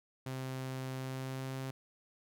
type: tone with pitch glide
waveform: sawtooth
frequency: 130.9 to 132.65 Hz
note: C3 to C3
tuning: +1 to +24 cents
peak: -34 dBFS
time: 0.26-1.71 s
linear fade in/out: 5 ms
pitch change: +23 cents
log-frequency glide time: 0.96-1.6 s
effects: none